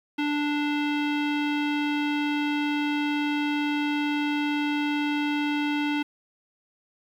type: tone with low-pass filter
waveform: square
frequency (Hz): 293.7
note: D4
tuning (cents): 0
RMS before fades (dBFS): -26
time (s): 0.18-6.03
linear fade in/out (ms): 10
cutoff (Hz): 2900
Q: 2.7
effects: 9-bit